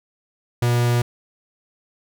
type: tone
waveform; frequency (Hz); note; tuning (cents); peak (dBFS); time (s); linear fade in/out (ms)
45% pulse; 120.4; B2; -44; -16; 0.62-1.02; 5
effects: none